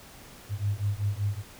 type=beating tone pair; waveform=sine; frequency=99.3 / 104.5 Hz; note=G2 / G#2; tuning=+23 / +11 cents; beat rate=5.2 Hz; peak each=-29 dBFS; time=0.49-1.43 s; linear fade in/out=50 ms; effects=pink hiss -49 dBFS RMS until 1.59 s